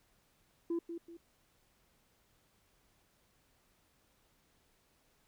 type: tone with echo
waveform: sine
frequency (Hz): 337.6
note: E4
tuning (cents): +41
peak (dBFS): -30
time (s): 0.7-0.79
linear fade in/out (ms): 5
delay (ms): 190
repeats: 2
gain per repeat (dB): -9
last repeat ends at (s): 1.17
effects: tanh soft clip ceiling -30 dBFS + pink hiss -72 dBFS RMS until 5.27 s